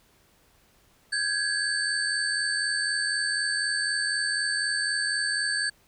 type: tone cluster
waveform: sine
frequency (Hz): 1587 / 1671 / 4537 / 8490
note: G6 / G#6 / C#8 / C9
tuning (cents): +21 / +10 / +39 / +24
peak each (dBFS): -32 / -28 / -29 / -34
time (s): 1.12-5.7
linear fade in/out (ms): 10
effects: pink hiss -62 dBFS RMS until 5.87 s